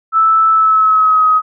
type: tone with pitch glide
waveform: sine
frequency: 1315 to 1262.9 Hz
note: E6 to D#6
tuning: -5 to +25 cents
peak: -7 dBFS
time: 0.12-1.42 s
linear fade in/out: 50 ms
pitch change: -70 cents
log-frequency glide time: 0.51-1.26 s
effects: none